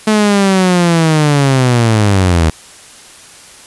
sawtooth linear sweep, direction down, 217.5 to 77.78 Hz, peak -4 dBFS, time 0.07-2.5 s, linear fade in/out 5 ms, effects white hiss -37 dBFS RMS until 3.66 s + resampled to 24000 Hz

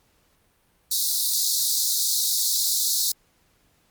pink high-pass noise, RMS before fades -23 dBFS, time 0.91-3.12 s, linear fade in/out 5 ms, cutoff 3800 Hz, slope 96 dB/octave, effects pink hiss -64 dBFS RMS until 3.9 s + Opus 48 kbps

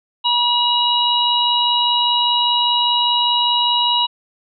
harmonic tone, 965 Hz, B5, 40 cents flat, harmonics 1 / 3 / 4, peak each -18 / -18 / -18 dBFS, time 0.24-4.07 s, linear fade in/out 20 ms, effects none

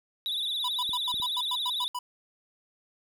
triangle tone with vibrato, 3671 Hz, A#7, 27 cents flat, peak -27 dBFS, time 0.26-1.88 s, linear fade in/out 0 ms, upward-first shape sine, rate 18 Hz, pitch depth 110 cents each way
square tone bursts, 987.8 Hz, B5, in tune, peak -31 dBFS, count 10, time 0.64-1.99 s, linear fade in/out 5 ms, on 45 ms, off 100 ms
clicks, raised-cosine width 3 ms, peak -34 dBFS, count 3, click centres 0.893 / 1.142 / 1.2 s
effects none

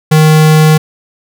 square tone, 155.56 Hz, D#3, in tune, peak -4 dBFS, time 0.11-0.78 s, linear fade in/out 10 ms, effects none

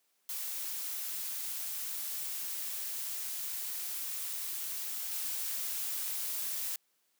blue noise with level steps, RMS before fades -38 / -36 dBFS, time 0.29-6.76 s, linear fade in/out 2 ms, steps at 5.11 s, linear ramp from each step 10 ms, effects white hiss -75 dBFS RMS until 7.19 s + high-pass 200 Hz 12 dB/octave

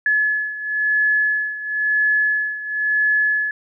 sine beating tone pair, 1709 / 1709.98 Hz, G#6 / A6, +49 / -50 cents, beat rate 0.98 Hz, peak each -18 / -22 dBFS, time 0.06-3.51 s, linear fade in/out 2 ms, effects none

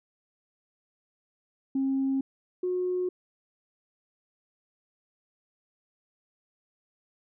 sine tone pair in turn, 269 / 363.3 Hz, C4 / F#4, +48 / -32 cents, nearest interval perfect fourth, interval 520 cents, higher second, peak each -23 / -25 dBFS, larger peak first, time 1.75-2.21 / 2.63-3.09 s, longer neither, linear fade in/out 5 ms, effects tanh soft clip ceiling -20 dBFS

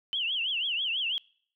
sine tone with vibrato, 2990 Hz, F#7, 17 cents sharp, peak -27 dBFS, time 0.13-1.18 s, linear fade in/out 0 ms, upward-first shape triangle, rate 6.1 Hz, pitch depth 230 cents each way, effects noise-tail reverb RT60 0.6 s tail -26 dB re dry

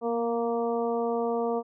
harmonic tone with a mistuned harmonic, 233.1 Hz, A#3, in tune, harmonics 1 / 2 / 3 / 4 / 5, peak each -32 / -27 / -32 / -37 / -39 dBFS, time 0.01-1.63 s, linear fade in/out 50 ms, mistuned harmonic 1, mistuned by +19 cents, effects none

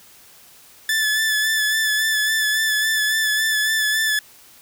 sawtooth tone with vibrato, 1742 Hz, A6, 18 cents flat, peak -14 dBFS, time 0.89-4.19 s, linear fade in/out 2 ms, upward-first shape sine, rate 3.6 Hz, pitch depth 28 cents each way, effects white hiss -48 dBFS RMS until 4.61 s

